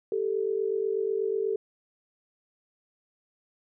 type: tone pair together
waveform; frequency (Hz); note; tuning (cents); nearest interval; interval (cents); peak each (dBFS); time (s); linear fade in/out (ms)
sine; 393.5 / 441.7; G4 / A4; +7 / +7; major second; 200; -28; 0.12-1.56; 2
effects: none